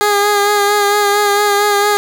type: tone with vibrato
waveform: 15% pulse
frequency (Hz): 410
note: G#4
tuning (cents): -22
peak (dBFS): -4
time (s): 0.01-1.97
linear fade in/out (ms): 0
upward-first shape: sine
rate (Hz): 4.4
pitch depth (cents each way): 27
effects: none